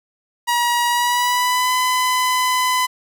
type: tone with pitch glide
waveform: sawtooth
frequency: 957 to 1008.6 Hz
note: A#5 to B5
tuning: +45 to +36 cents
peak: -12 dBFS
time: 0.47-2.87 s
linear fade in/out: 20 ms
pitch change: +91 cents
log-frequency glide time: 0.88-1.73 s
effects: none